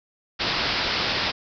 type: low-pass noise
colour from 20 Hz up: white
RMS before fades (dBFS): -25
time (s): 0.39-1.32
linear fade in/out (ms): 20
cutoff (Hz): 5200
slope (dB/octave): 96
effects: none